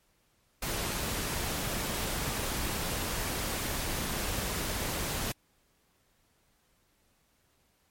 pink noise, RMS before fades -33 dBFS, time 0.62-5.32 s, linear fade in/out 5 ms, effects pink hiss -70 dBFS RMS until 7.9 s + MP3 64 kbps

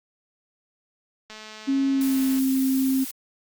click train, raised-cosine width 0.2 ms, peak -24 dBFS, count 236, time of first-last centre 1.3-2.388 s, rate 216 Hz
sine tone with pitch glide, 272.1 to 265 Hz, C#4 to C4, -32 to +22 cents, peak -19 dBFS, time 1.67-3.05 s, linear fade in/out 20 ms, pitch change -46 cents, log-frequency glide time 1.9-2.22 s
blue noise, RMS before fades -34 dBFS, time 2.01-3.11 s, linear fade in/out 2 ms
effects Opus 48 kbps

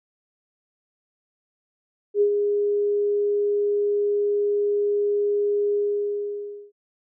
sine tone with ADSR envelope, 410.5 Hz, G#4, 20 cents flat, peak -14 dBFS, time 2.14-6.72 s, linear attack 70 ms, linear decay 85 ms, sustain -5 dB, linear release 970 ms, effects none

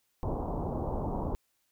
pink low-pass noise, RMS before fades -33 dBFS, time 0.23-1.35 s, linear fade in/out 0 ms, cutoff 1000 Hz, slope 48 dB/octave, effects white hiss -75 dBFS RMS until 1.71 s

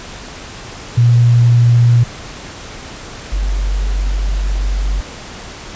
sine tone pair in turn, 119.2 / 47.44 Hz, A#2 / F#1, +39 / +44 cents, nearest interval octave + major third, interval 1595 cents, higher first, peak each -6 / -13 dBFS, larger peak first, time 0.97-2.04 / 3.32-5.01 s, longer second, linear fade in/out 10 ms, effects pink hiss -31 dBFS RMS until 5.75 s + resampled to 16000 Hz

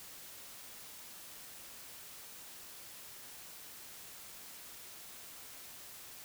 silence, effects white hiss -51 dBFS RMS until 6.24 s

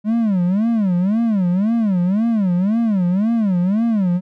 triangle tone with vibrato, 202.3 Hz, G#3, 45 cents flat, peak -12 dBFS, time 0.04-4.21 s, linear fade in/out 50 ms, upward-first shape sine, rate 1.9 Hz, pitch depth 250 cents each way, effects none

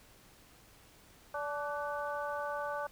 harmonic tone with a mistuned harmonic, 290.3 Hz, D4, 20 cents flat, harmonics 2 / 3 / 4 / 5, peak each -38 / -40 / -41 / -42 dBFS, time 1.34-2.87 s, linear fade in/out 5 ms, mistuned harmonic 5, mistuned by +50 cents, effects pink hiss -60 dBFS RMS until 2.91 s

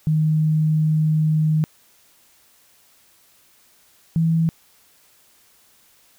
sine tone pair in turn, 155.56 / 163.39 Hz, D#3 / E3, 0 / -15 cents, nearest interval minor second, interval 85 cents, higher second, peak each -15 dBFS, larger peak neither, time 0.07-1.64 / 4.16-4.49 s, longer first, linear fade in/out 0 ms, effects white hiss -56 dBFS RMS until 6.18 s

